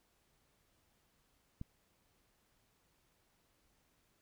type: click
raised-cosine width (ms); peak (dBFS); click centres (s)
5; -30; 1.614
effects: pink hiss -75 dBFS RMS until 4.21 s